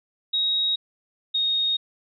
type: tone pair in turn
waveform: sine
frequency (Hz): 3788 / 3725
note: A#7 / A#7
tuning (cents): +27 / -2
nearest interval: unison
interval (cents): 29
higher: first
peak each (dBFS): -20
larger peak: neither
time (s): 0.33-0.76 / 1.34-1.77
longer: neither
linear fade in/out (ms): 10
effects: none